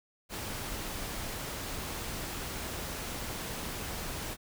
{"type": "noise", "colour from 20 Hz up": "pink", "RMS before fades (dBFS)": -38, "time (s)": [0.29, 4.37], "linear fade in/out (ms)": 50, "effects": []}